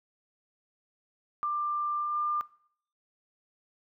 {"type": "tone with pitch glide", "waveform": "sine", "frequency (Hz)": [1188, 1197.6], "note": ["D6", "D6"], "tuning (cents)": [20, 33], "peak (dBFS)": -27, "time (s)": [1.43, 2.41], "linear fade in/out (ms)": 0, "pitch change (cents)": 13, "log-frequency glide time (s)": [1.97, 2.19], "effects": ["noise-tail reverb RT60 0.6 s tail -20 dB re dry"]}